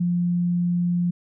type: tone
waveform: sine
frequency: 175.2 Hz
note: F3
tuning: 6 cents sharp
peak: -19 dBFS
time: 0-1.11 s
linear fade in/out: 10 ms
effects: none